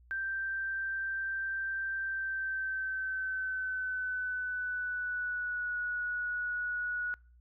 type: tone with pitch glide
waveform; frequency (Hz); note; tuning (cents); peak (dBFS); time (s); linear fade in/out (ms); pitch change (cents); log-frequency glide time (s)
sine; 1568 to 1463; G6 to F#6; 0 to -20; -32; 0.11-7.14; 0; -120; 2.01-5.76
effects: noise-tail reverb RT60 0.4 s tail -26 dB re dry + added 60 Hz sine -57 dBFS peak until 7.4 s